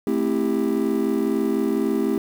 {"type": "chord", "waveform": "triangle", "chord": "A minor seventh", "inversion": "none", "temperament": "just", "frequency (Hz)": [220, 264, 330, 396], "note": ["A3", "C4", "E4", "G4"], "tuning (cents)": [0, 16, 2, 18], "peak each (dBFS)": -22, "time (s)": [0.07, 2.18], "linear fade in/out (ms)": 2, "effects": ["tanh soft clip ceiling -11 dBFS", "7-bit"]}